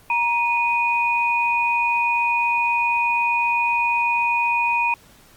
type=tone pair together; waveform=sine; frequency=943 / 2476 Hz; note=A#5 / D#7; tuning=+20 / -9 cents; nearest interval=octave + perfect fourth; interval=1671 cents; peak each=-20 dBFS; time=0.1-4.94 s; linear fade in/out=2 ms; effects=pink hiss -51 dBFS RMS until 5.36 s + Opus 32 kbps